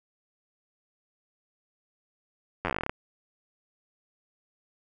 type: slowing click train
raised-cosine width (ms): 0.5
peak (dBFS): -13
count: 14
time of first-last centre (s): 2.65-2.895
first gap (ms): 10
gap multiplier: 1.1
effects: none